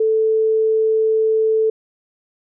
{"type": "tone", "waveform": "sine", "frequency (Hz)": 440, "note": "A4", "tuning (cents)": 0, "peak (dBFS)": -13, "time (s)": [0, 1.7], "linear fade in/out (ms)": 5, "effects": []}